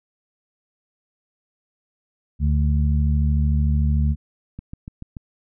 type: harmonic tone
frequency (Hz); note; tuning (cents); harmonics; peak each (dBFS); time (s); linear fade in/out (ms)
73.42; D2; 0; 1 / 2 / 3; -17 / -23 / -27; 2.39-4.16; 50
type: click train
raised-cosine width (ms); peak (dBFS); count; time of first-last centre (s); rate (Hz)
5; -21; 5; 4.59-5.168; 6.92
effects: none